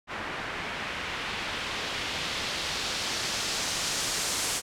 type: noise with low-pass filter sweep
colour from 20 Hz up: white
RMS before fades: -32 dBFS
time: 0.07-4.62 s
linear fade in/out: 50 ms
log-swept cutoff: 1800 to 8200 Hz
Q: 1.1
effects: none